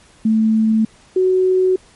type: tone pair in turn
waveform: sine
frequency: 220 / 372 Hz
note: A3 / F#4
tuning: 0 / +9 cents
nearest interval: major sixth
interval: 909 cents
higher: second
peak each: -11 dBFS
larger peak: neither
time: 0.25-0.85 / 1.16-1.76 s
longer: neither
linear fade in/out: 5 ms
effects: pink hiss -49 dBFS RMS until 1.95 s + MP3 48 kbps